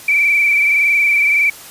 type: tone with frequency modulation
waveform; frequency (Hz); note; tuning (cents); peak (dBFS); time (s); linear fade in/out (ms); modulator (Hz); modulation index
sine; 2317; D7; -24; -10; 0.08-1.5; 5; 21.6; 2.6
effects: white hiss -36 dBFS RMS until 1.7 s + resampled to 32000 Hz